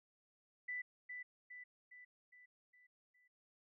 sine tone with echo, 1986 Hz, B6, 9 cents sharp, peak -40 dBFS, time 0.68-0.82 s, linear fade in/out 10 ms, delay 410 ms, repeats 6, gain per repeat -5 dB, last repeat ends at 3.28 s, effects none

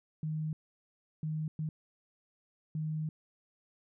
sine tone bursts at uneven times, 155.56 Hz, D#3, in tune, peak -32 dBFS, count 4, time 0.23-0.53 / 1.23-1.48 / 1.59-1.69 / 2.75-3.09 s, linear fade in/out 2 ms, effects none

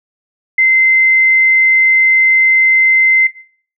sine tone, 2071 Hz, C7, 18 cents flat, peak -7 dBFS, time 0.58-3.27 s, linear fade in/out 5 ms, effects noise-tail reverb RT60 0.5 s tail -17 dB re dry

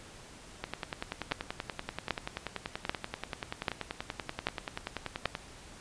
two click trains, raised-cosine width 0.3 ms, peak -12 / -18 dBFS, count 6 / 50, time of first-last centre 1.32-5.257 / 0.64-5.352 s, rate 1.27 / 10.4 Hz, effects pink hiss -51 dBFS RMS until 5.8 s + resampled to 22050 Hz

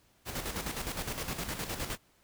pink noise with tremolo, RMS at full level -35 dBFS, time 0.25-1.98 s, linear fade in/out 50 ms, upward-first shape square, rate 9.7 Hz, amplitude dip 55%, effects pink hiss -67 dBFS RMS until 2.23 s

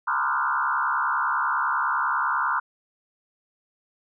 sine tone with frequency modulation, 1206 Hz, D6, 46 cents sharp, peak -21 dBFS, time 0.07-2.6 s, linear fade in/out 10 ms, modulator 70.1 Hz, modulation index 4, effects none

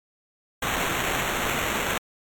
blue noise with sample-and-hold, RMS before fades -26 dBFS, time 0.62-1.98 s, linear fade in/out 5 ms, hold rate 4900 Hz, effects MP3 96 kbps

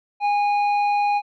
sine tone with hard clipping, 821 Hz, G#5, 20 cents flat, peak -19 dBFS, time 0.2-1.22 s, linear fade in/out 50 ms, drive 8 dB, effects low-pass 4000 Hz 12 dB/octave

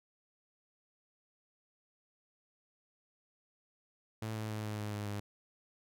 sawtooth tone with pitch steps, 110 / 108.74 / 107.49 / 106.25 / 105.03 / 103.83 / 102.63 Hz, A2 / A2 / A2 / G#2 / G#2 / G#2 / G#2, 0 / -20 / -40 / +40 / +20 / 0 / -20 cents, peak -33 dBFS, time 4.22-5.2 s, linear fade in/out 5 ms, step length 140 ms, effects none

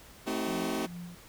sawtooth chord, A diminished seventh, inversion none, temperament just, 220 / 264 / 316.8 / 380.2 Hz, A3 / C4 / Eb4 / Gb4, 0 / +16 / +31 / +47 cents, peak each -32 dBFS, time 0.26-0.87 s, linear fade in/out 20 ms
sine tone with tremolo, 174.61 Hz, F3, in tune, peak -38 dBFS, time 0.47-1.15 s, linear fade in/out 2 ms, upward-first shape sine, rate 2.4 Hz, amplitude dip 70%
effects pink hiss -53 dBFS RMS until 1.28 s

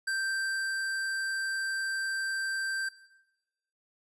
square tone with ADSR envelope, 1568 Hz, G6, in tune, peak -29 dBFS, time 0.07-2.89 s, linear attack 8 ms, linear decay 660 ms, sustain -2 dB, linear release 6 ms, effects noise-tail reverb RT60 1.0 s tail -18 dB re dry + resampled to 24000 Hz

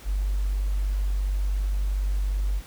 sine tone, 48.58 Hz, G1, 15 cents flat, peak -22 dBFS, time 0.04-2.62 s, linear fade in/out 50 ms, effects pink hiss -47 dBFS RMS until 2.66 s

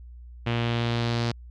sawtooth tone with low-pass filter sweep, 117.7 Hz, A#2, 17 cents sharp, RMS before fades -26 dBFS, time 0.46-1.32 s, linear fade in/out 10 ms, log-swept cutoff 2900 to 4700 Hz, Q 2.5, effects added 60 Hz sine -41 dBFS peak until 1.5 s

